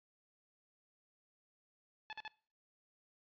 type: tone bursts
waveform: 15% pulse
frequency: 865 Hz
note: A5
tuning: 30 cents flat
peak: -37 dBFS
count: 3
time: 2.1-2.278 s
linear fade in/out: 0 ms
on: 28 ms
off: 47 ms
effects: noise-tail reverb RT60 0.4 s tail -21 dB re dry + resampled to 11025 Hz